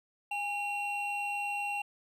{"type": "tone pair together", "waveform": "triangle", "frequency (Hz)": [815.8, 2744], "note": ["G#5", "F7"], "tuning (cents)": [-31, -31], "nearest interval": "octave + major sixth", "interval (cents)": 2100, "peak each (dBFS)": [-33, -33], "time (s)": [0.31, 1.82], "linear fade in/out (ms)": 5, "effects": []}